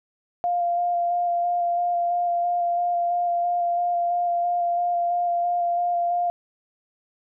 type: tone with vibrato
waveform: sine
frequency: 698.5 Hz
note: F5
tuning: in tune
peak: -20 dBFS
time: 0.44-6.3 s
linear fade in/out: 0 ms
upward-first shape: square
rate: 3 Hz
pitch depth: 12 cents each way
effects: none